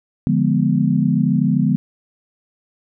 sine chord, D diminished seventh, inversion none, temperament equal, 146.83 / 174.61 / 207.7 / 246.9 Hz, D3 / F3 / Ab3 / Cb4, 0 / 0 / 0 / 0 cents, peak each -19 dBFS, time 0.27-1.76 s, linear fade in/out 0 ms, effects none

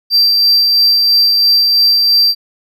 triangle tone with tremolo, 4699 Hz, D8, in tune, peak -5 dBFS, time 0.1-2.35 s, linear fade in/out 50 ms, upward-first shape sine, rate 3 Hz, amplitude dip 25%, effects none

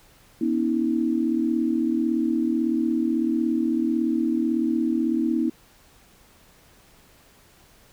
sine tone cluster, 242.9 / 279.2 / 320.8 Hz, B3 / C#4 / E4, -29 / +13 / -47 cents, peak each -24 / -28 / -23 dBFS, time 0.41-5.5 s, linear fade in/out 5 ms, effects pink hiss -55 dBFS RMS until 7.92 s

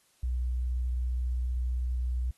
sine tone, 61.74 Hz, B1, in tune, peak -27 dBFS, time 0.23-2.31 s, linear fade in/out 5 ms, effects white hiss -67 dBFS RMS until 2.37 s + AAC 32 kbps

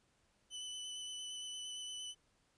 sawtooth tone with vibrato, 3003 Hz, F#7, 25 cents sharp, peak -40 dBFS, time 0.5-2.15 s, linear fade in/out 50 ms, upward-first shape square, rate 8.7 Hz, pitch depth 13 cents each way, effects pink hiss -75 dBFS RMS until 2.57 s + resampled to 22050 Hz

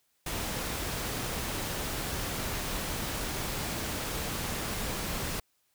pink noise, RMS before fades -34 dBFS, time 0.26-5.4 s, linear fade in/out 5 ms, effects white hiss -73 dBFS RMS until 5.74 s

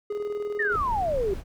triangle tone with tremolo, 414.8 Hz, G#4, 2 cents flat, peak -24 dBFS, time 0.1-0.76 s, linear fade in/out 5 ms, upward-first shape square, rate 20 Hz, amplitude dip 45%
sine exponential sweep, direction down, 1883 to 370 Hz, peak -23 dBFS, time 0.59-1.34 s, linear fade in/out 5 ms
brown noise, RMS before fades -34 dBFS, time 0.7-1.44 s, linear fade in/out 50 ms
effects none

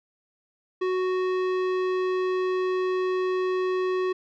sine tone with tanh clipping, 370 Hz, F#4, in tune, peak -25 dBFS, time 0.81-4.13 s, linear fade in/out 10 ms, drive 16 dB, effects none

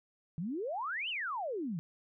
sine exponential two-way sweep, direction up then down, 151.7 to 3136 to 151.7 Hz, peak -34 dBFS, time 0.38-1.79 s, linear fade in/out 0 ms, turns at 1.09 s, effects none

